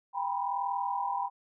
sine tone cluster, 796 / 965 / 1006 Hz, G5 / B5 / B5, +26 / -40 / +32 cents, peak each -33 / -33 / -35 dBFS, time 0.13-1.3 s, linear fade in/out 50 ms, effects none

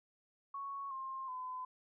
sine tone with pitch steps, 1108.7 / 1061.1 / 1015.5 Hz, C#6 / C6 / B5, 0 / +24 / +48 cents, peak -40 dBFS, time 0.54-1.65 s, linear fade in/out 5 ms, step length 370 ms, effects none

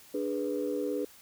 sine chord, G# diminished, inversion second, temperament equal, 293.7 / 415.3 / 493.9 Hz, D4 / G#4 / B4, 0 / 0 / 0 cents, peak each -33 dBFS, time 0.14-1.05 s, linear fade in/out 5 ms, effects tanh soft clip ceiling -21 dBFS + white hiss -55 dBFS RMS until 1.21 s

